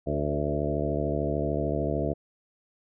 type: harmonic tone with a mistuned harmonic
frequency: 73.42 Hz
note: D2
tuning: in tune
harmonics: 1 / 2 / 3 / 4 / 5 / 6 / 7 / 8 / 9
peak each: -33 / -32 / -36 / -33 / -34 / -35 / -36 / -35 / -33 dBFS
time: 0.06-2.14 s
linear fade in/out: 20 ms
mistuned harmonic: 6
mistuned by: +21 cents
effects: none